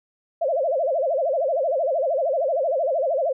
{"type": "tone with vibrato", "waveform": "sine", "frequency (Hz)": 596, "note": "D5", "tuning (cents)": 25, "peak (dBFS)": -19, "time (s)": [0.41, 3.33], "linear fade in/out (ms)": 10, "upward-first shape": "sine", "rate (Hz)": 13, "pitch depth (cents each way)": 250, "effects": []}